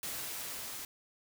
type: noise with level ramp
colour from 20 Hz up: white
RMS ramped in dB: -39 to -43 dBFS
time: 0.03-0.85 s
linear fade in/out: 2 ms
effects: none